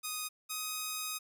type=tone pair in turn; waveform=5% pulse; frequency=1244.5 / 1255.3 Hz; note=D#6 / D#6; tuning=0 / +15 cents; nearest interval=unison; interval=15 cents; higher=second; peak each=-24 dBFS; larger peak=neither; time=0.03-0.29 / 0.49-1.19 s; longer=second; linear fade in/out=20 ms; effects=none